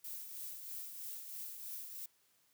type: noise with tremolo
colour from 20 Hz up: violet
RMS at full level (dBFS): -44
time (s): 0.04-2.06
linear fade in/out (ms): 5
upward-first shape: triangle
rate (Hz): 3.1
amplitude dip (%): 50
effects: white hiss -73 dBFS RMS until 2.53 s + high-pass 60 Hz 12 dB/octave